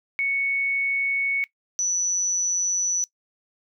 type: tone pair in turn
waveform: sine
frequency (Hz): 2217 / 5941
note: C#7 / F#8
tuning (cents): 0 / +6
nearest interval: octave + perfect fourth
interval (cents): 1706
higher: second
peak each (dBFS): -21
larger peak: neither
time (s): 0.19-1.44 / 1.79-3.04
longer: neither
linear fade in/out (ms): 0
effects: noise-tail reverb RT60 0.1 s tail -20 dB re dry